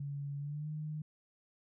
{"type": "tone with pitch glide", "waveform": "sine", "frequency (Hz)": [141.9, 152.97], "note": ["C#3", "D#3"], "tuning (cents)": [41, -29], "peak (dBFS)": -37, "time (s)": [0, 1.02], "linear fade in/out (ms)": 5, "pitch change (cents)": 130, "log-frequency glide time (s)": [0.38, 0.69], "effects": []}